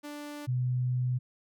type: tone pair in turn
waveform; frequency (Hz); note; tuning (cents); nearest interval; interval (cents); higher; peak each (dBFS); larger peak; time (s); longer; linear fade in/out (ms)
sawtooth / sine; 293.7 / 125.54; D4 / B2; 0 / +29; octave + minor third; 1471; first; -35 / -26; second; 0.03-0.47 / 0.47-1.19; second; 20
effects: none